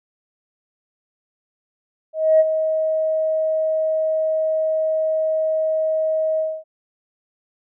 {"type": "tone with ADSR envelope", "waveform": "sine", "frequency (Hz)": 632, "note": "D#5", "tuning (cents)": 27, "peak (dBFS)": -8, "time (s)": [2.13, 6.64], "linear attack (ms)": 270, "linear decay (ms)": 34, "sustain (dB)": -9, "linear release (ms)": 250, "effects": ["tanh soft clip ceiling -4 dBFS"]}